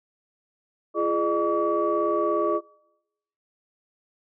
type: tone cluster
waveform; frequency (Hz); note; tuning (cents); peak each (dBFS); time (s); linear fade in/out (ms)
sine; 341.4 / 418.4 / 607 / 1140; F4 / G#4 / D#5 / C#6; -39 / +13 / -43 / +48; -26; 0.94-2.61; 50
effects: noise-tail reverb RT60 0.9 s tail -25 dB re dry + tanh soft clip ceiling -11 dBFS